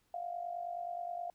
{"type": "tone with amplitude modulation", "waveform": "sine", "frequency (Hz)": 698.5, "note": "F5", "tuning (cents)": 0, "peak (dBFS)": -34, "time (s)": [0.14, 1.3], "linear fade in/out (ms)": 2, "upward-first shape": "sine", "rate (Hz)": 49.5, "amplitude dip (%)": 70, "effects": ["pink hiss -75 dBFS RMS until 1.34 s"]}